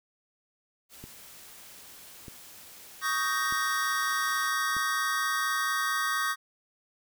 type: noise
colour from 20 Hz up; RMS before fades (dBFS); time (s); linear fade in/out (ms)
white; -49; 0.89-4.52; 50
type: click train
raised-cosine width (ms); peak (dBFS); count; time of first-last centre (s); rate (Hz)
3; -30; 4; 1.04-4.767; 0.805
type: chord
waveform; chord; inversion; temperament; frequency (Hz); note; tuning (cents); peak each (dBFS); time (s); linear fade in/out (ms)
square; Eb dominant seventh; third; just; 1120.1 / 1244.5 / 1555.6 / 1866.8; Db6 / Eb6 / G6 / Bb6; +18 / 0 / -14 / +2; -33; 3.01-6.36; 50
effects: none